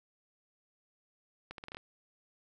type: accelerating click train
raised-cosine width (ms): 0.3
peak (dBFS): -27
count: 7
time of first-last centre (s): 1.51-1.77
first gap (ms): 72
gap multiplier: 0.79
effects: none